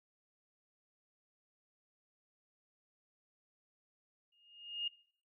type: tone with exponential growth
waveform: sine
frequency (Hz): 2843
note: F7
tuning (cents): +30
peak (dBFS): -33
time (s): 4.32-4.88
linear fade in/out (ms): 5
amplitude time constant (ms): 120
effects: noise-tail reverb RT60 0.5 s tail -18 dB re dry